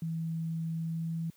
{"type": "tone with pitch glide", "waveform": "sine", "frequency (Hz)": [163.3, 164.53], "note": ["E3", "E3"], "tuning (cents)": [-16, -3], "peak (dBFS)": -31, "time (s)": [0.02, 1.3], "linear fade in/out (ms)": 2, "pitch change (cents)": 13, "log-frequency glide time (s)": [0.77, 1.19], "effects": ["white hiss -65 dBFS RMS until 1.36 s", "high-pass 80 Hz 12 dB/octave"]}